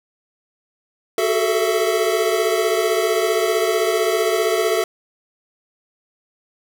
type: tone cluster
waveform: square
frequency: 373.7 / 430.2 / 445.7 / 666 Hz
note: F#4 / A4 / A4 / E5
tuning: +17 / -39 / +22 / +18 cents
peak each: -23 dBFS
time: 1.18-4.84 s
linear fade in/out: 2 ms
effects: none